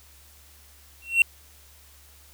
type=tone with exponential growth; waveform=triangle; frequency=2724 Hz; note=F7; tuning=44 cents flat; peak=-9 dBFS; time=1.02-1.22 s; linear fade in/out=2 ms; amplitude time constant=43 ms; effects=added 71 Hz sine -54 dBFS peak until 2.33 s + white hiss -54 dBFS RMS until 2.33 s